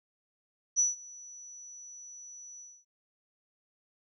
sine tone with ADSR envelope, 5920 Hz, F#8, in tune, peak -21 dBFS, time 0.76-2.85 s, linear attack 32 ms, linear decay 160 ms, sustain -24 dB, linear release 250 ms, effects none

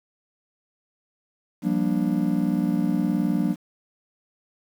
triangle chord, G minor seventh, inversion third, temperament just, 176.4 / 196 / 235.2 / 294 Hz, F3 / G3 / Bb3 / D4, +18 / 0 / +16 / +2 cents, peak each -24 dBFS, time 1.62-3.56 s, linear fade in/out 50 ms, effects 8-bit

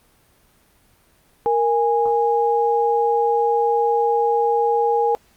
sine tone pair together, 466.2 / 825.2 Hz, A#4 / G#5, 0 / -11 cents, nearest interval minor seventh, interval 989 cents, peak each -18 dBFS, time 1.46-5.15 s, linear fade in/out 0 ms, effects pink hiss -57 dBFS RMS until 5.36 s + Opus 32 kbps

